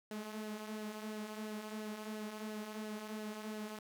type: tone with flanger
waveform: sawtooth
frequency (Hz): 214.2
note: A3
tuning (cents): -46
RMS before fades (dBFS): -44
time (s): 0.11-3.79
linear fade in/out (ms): 2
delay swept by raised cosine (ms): 0.84 to 5.24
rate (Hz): 2.9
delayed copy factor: -0.5
effects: 12-bit